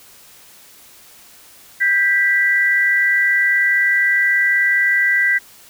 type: tone pair together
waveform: sine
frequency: 1587 / 1968 Hz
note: G6 / B6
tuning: +21 / -7 cents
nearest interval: major third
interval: 372 cents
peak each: -17 / -14 dBFS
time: 1.8-5.39 s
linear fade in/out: 20 ms
effects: white hiss -45 dBFS RMS until 5.69 s